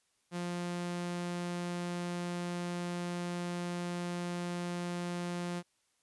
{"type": "tone", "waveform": "sawtooth", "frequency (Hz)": 175.3, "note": "F3", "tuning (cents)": 7, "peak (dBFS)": -31, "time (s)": [0.31, 5.63], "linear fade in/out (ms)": 50, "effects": ["white hiss -75 dBFS RMS until 6.02 s", "resampled to 24000 Hz"]}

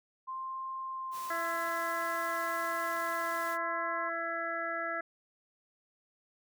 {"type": "tone with vibrato", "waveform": "sine", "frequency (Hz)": 1046.5, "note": "C6", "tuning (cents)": 0, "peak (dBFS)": -36, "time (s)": [0.27, 4.1], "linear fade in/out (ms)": 20, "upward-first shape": "sine", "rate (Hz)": 0.55, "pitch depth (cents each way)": 14}
{"type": "high-pass noise", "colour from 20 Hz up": "white", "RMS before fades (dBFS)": -48, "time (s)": [1.11, 3.58], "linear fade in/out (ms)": 50, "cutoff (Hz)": 150, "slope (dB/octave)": 12}
{"type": "harmonic tone", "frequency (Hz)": 334, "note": "E4", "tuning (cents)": 23, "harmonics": [1, 2, 4, 5, 6], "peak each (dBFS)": [-46, -38, -37, -38, -42], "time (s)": [1.3, 5.01], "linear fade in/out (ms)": 5}
{"effects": []}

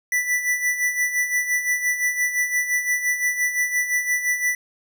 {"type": "tone with tremolo", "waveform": "square", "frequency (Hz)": 1975.5, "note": "B6", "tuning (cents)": 0, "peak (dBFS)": -18, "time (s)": [0.12, 4.55], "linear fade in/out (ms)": 2, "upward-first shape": "sine", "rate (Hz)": 5.8, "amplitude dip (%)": 65, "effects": []}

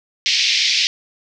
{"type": "band-pass noise", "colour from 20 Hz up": "white", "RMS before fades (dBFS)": -17, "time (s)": [0.26, 0.87], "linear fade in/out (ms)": 0, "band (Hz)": [2100, 5500], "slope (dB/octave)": 48, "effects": []}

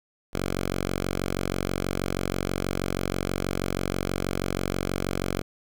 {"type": "tone", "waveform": "5% pulse", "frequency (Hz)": 46.23, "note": "F#1", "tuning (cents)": -1, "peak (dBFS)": -15, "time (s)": [0.33, 5.42], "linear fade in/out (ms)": 10, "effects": []}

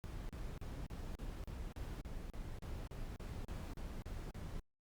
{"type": "noise bursts", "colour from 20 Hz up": "brown", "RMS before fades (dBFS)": -45, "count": 16, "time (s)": [0.04, 4.595], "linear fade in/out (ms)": 0, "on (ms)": 250, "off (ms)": 37, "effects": ["Opus 48 kbps"]}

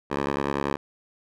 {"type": "tone with band-pass filter", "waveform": "10% pulse", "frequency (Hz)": 70.3, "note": "C#2", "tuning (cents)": 25, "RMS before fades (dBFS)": -27, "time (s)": [0.1, 0.77], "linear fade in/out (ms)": 20, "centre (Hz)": 820, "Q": 0.66, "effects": []}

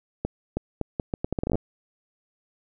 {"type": "accelerating click train", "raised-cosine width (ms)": 2, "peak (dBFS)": -12, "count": 15, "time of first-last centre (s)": [0.25, 1.555], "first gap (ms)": 320, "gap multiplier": 0.76, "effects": []}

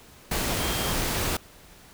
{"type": "tone in noise", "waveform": "sine", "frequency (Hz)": 3208, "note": "G7", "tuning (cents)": 39, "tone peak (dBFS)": -36, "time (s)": [0.6, 0.93], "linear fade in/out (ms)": 5, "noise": "pink", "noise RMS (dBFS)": -27, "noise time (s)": [0.31, 1.37], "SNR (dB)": -12, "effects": ["pink hiss -51 dBFS RMS until 1.93 s"]}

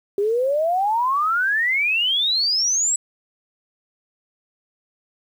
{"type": "exponential sweep", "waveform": "sine", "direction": "up", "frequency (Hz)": [392.9, 7902], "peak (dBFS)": -17, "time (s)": [0.18, 2.96], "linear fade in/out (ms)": 2, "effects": ["8-bit"]}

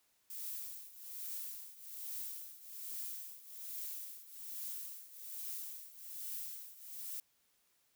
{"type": "noise with tremolo", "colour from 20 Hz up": "violet", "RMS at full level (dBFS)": -42, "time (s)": [0.3, 7.2], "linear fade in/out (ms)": 2, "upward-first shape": "triangle", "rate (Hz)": 1.2, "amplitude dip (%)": 85, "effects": ["white hiss -75 dBFS RMS until 7.95 s"]}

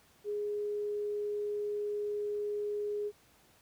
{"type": "tone", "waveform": "sine", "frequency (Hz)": 414.9, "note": "G#4", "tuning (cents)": -2, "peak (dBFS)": -32, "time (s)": [0.24, 3.12], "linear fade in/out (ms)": 50, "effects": ["pink hiss -64 dBFS RMS until 3.61 s", "high-pass 60 Hz 12 dB/octave"]}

